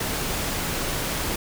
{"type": "noise", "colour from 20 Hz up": "pink", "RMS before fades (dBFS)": -27, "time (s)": [0, 1.36], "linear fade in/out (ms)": 5, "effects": []}